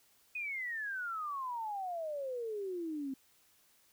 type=exponential sweep; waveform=sine; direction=down; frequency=2522 to 261.2 Hz; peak=-36 dBFS; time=0.35-3.14 s; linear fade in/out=5 ms; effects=white hiss -68 dBFS RMS until 3.92 s